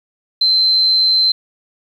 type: tone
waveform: sine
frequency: 4094 Hz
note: C8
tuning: 38 cents flat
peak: -10 dBFS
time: 0.41-1.32 s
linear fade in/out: 5 ms
effects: 7-bit